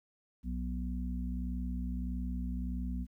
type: harmonic tone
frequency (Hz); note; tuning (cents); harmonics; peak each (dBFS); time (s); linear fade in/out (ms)
61.6; B1; -4; 1 / 3 / 4; -35 / -40 / -41; 0.43-3.07; 50
effects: 12-bit